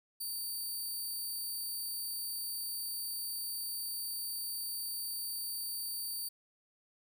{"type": "tone", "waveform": "10% pulse", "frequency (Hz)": 4608, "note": "D8", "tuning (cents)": -34, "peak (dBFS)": -30, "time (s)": [0.2, 6.29], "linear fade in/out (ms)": 10, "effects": []}